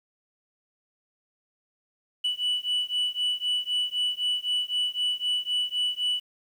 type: beating tone pair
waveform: sine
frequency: 2960 / 2963.9 Hz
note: F#7 / F#7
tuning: 0 / +2 cents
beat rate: 3.9 Hz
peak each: -26 / -26 dBFS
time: 2.24-6.2 s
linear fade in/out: 10 ms
effects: tanh soft clip ceiling -21 dBFS + 9-bit